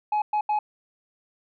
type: tone bursts at uneven times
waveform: sine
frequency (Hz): 844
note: G#5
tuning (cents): +28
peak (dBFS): -18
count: 3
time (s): 0.12-0.22 / 0.33-0.41 / 0.49-0.59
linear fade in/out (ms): 5
effects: tanh soft clip ceiling -20 dBFS